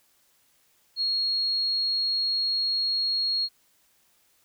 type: tone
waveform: sine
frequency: 4295 Hz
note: C8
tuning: 44 cents sharp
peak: -23 dBFS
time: 0.96-3.49 s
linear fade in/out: 50 ms
effects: white hiss -65 dBFS RMS until 4.44 s